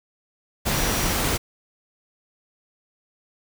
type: tone in noise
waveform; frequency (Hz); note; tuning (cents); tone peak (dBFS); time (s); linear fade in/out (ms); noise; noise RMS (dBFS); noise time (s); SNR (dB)
sine; 5800; F#8; -35; -34; 0.73-1.13; 20; pink; -23; 0.65-1.38; -14
effects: none